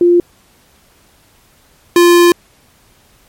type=tone pair in turn; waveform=sine / square; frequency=349.2 / 347.7 Hz; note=F4 / F4; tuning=0 / -8 cents; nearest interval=unison; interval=8 cents; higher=first; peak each=-5 dBFS; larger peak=neither; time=0.01-0.2 / 1.96-2.32 s; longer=second; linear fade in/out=2 ms; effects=pink hiss -50 dBFS RMS until 3.28 s + MP3 64 kbps